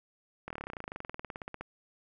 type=slowing click train; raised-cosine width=0.5 ms; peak=-24 dBFS; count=28; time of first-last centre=0.48-1.61 s; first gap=24 ms; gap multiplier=1.04; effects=none

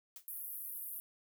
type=noise with exponential decay; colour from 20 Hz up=blue; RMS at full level=-45 dBFS; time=0.16-0.28 s; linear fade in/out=2 ms; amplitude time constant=24 ms
type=band-pass noise; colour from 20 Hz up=white; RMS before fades=-44 dBFS; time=0.28-1 s; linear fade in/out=0 ms; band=11000 to 16000 Hz; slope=48 dB/octave
effects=none

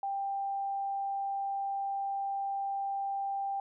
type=tone; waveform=sine; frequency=790 Hz; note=G5; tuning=13 cents sharp; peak=-31 dBFS; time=0.03-3.6 s; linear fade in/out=2 ms; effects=none

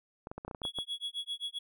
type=clicks; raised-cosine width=1 ms; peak=-26 dBFS; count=10; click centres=0.271 / 0.315 / 0.38 / 0.449 / 0.48 / 0.512 / 0.548 / 0.618 / 0.652 / 0.787 s
type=tone with tremolo; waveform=triangle; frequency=3353 Hz; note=G#7; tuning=16 cents sharp; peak=-31 dBFS; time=0.63-1.59 s; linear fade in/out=10 ms; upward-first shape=sine; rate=7.6 Hz; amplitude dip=100%
effects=none

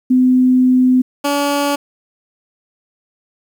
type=tone pair in turn; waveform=sine / 15% pulse; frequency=254.4 / 285.6 Hz; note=C4 / D4; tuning=-48 / -48 cents; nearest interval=major second; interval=200 cents; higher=second; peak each=-8 dBFS; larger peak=neither; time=0.1-1.02 / 1.24-1.76 s; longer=first; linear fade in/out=10 ms; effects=8-bit

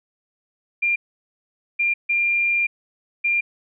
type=tone bursts at uneven times; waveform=sine; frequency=2393 Hz; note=D7; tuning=32 cents sharp; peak=-17 dBFS; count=4; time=0.82-0.96 / 1.79-1.94 / 2.09-2.67 / 3.24-3.41 s; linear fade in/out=10 ms; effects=none

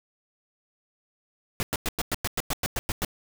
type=noise bursts; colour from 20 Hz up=pink; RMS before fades=-27 dBFS; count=12; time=1.6-3.048 s; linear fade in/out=0 ms; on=29 ms; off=100 ms; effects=none

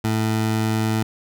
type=tone; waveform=20% pulse; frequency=110 Hz; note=A2; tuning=in tune; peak=-14 dBFS; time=0.04-1.03 s; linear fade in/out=5 ms; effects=none

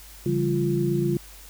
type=tone cluster; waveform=sine; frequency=142.1 / 170.9 / 198.3 / 347.3 Hz; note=C#3 / F3 / G3 / F4; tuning=+43 / -37 / +20 / -10 cents; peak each=-25 / -31 / -28 / -24 dBFS; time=0.26-1.17 s; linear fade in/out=2 ms; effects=added 50 Hz sine -46 dBFS peak until 1.49 s + white hiss -47 dBFS RMS until 1.49 s

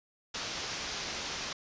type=low-pass noise; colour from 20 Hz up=white; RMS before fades=-38 dBFS; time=0.34-1.53 s; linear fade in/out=5 ms; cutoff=6400 Hz; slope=48 dB/octave; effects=resampled to 16000 Hz

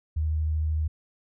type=tone with vibrato; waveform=sine; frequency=77.78 Hz; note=D#2; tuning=in tune; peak=-23 dBFS; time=0.16-0.88 s; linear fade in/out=10 ms; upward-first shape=sine; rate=13 Hz; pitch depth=11 cents each way; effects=none

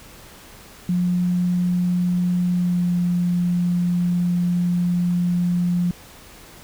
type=tone with pitch glide; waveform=sine; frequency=178.2 to 176.05 Hz; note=F3 to F3; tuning=+35 to +14 cents; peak=-17 dBFS; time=0.89-5.91 s; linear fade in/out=2 ms; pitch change=-21 cents; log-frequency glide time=2.52-2.92 s; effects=pink hiss -44 dBFS RMS until 6.63 s

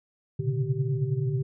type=tone cluster; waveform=sine; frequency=115.6 / 128 / 137.2 / 146.9 / 387.5 Hz; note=A#2 / C3 / C#3 / D3 / G4; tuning=-14 / -38 / -17 / +1 / -20 cents; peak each=-32 / -29 / -30 / -30 / -35 dBFS; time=0.39-1.43 s; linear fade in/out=10 ms; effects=none

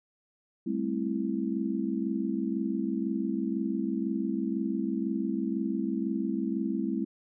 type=chord; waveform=sine; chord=A minor seventh; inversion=third; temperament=just; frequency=198 / 220 / 264 / 330 Hz; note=G3 / A3 / C4 / E4; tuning=+18 / 0 / +16 / +2 cents; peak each=-33 dBFS; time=0.66-7.05 s; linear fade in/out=10 ms; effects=none

